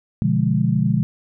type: chord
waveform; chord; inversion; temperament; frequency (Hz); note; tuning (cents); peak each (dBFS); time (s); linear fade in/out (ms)
sine; B diminished seventh; none; equal; 123.47 / 146.83 / 174.61 / 207.7; B2 / D3 / F3 / Ab3; 0 / 0 / 0 / 0; -21; 0.22-1.03; 0
effects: none